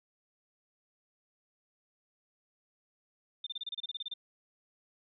sine tone bursts, 3597 Hz, A7, 37 cents sharp, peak -35 dBFS, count 13, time 3.44-4.139 s, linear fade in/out 5 ms, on 27 ms, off 29 ms, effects none

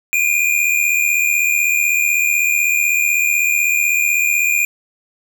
square tone pair together, 2388 / 2464 Hz, D7 / D#7, +28 / -17 cents, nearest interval minor second, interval 55 cents, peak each -17 dBFS, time 0.13-4.65 s, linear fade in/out 0 ms, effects none

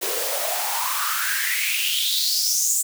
white noise with high-pass filter sweep, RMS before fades -23 dBFS, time 0.01-2.83 s, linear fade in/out 20 ms, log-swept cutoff 400 to 7800 Hz, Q 6.4, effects none

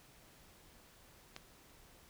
click, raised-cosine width 0.2 ms, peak -28 dBFS, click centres 1.364 s, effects pink hiss -62 dBFS RMS until 2.09 s

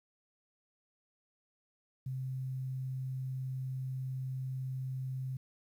sine tone, 130.81 Hz, C3, in tune, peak -35 dBFS, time 2.06-5.37 s, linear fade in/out 5 ms, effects 11-bit

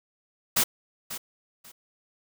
white noise with echo, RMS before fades -22 dBFS, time 0.56-0.64 s, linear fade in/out 10 ms, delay 540 ms, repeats 2, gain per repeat -13 dB, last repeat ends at 1.72 s, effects none

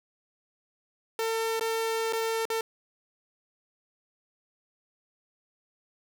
sawtooth tone with dropouts, 450.5 Hz, A4, 41 cents sharp, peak -23 dBFS, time 1.19-2.61 s, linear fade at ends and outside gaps 2 ms, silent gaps 1.596-1.609 / 2.126-2.132 / 2.454-2.501 s, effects none

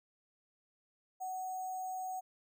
sine tone with sample-and-hold, 746 Hz, F#5, 14 cents sharp, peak -37 dBFS, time 1.2-2.21 s, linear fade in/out 20 ms, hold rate 7350 Hz, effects none

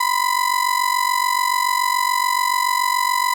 35% pulse ring-modulated tone, 1000 Hz, B5, 21 cents sharp, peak -12 dBFS, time 0-3.34 s, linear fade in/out 5 ms, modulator 23.5 Hz, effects none

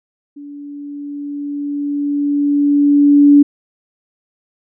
sine tone with level ramp, 287.7 Hz, D4, 36 cents flat, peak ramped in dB -30 to -3 dBFS, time 0.36-3.43 s, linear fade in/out 10 ms, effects none

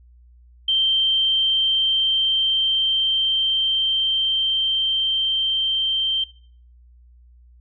sine tone with level ramp, 3136 Hz, G7, in tune, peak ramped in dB -16 to -19 dBFS, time 0.68-6.24 s, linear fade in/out 5 ms, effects noise-tail reverb RT60 0.5 s tail -18 dB re dry + added 60 Hz sine -47 dBFS peak until 7.6 s

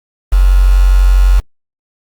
sine tone with quantisation, 46.07 Hz, F#1, 7 cents flat, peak -4 dBFS, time 0.32-1.4 s, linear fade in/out 10 ms, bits 4, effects Opus 32 kbps

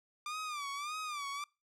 sawtooth tone with vibrato, 1187 Hz, D6, 18 cents sharp, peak -34 dBFS, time 0.26-1.44 s, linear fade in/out 2 ms, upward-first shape sine, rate 1.7 Hz, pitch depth 110 cents each way, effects noise-tail reverb RT60 0.3 s tail -26 dB re dry + low-pass 9000 Hz 12 dB/octave

